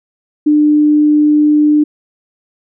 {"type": "tone", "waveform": "sine", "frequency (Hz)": 299.3, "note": "D4", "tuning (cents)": 33, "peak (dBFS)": -6, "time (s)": [0.46, 1.84], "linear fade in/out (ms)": 10, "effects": []}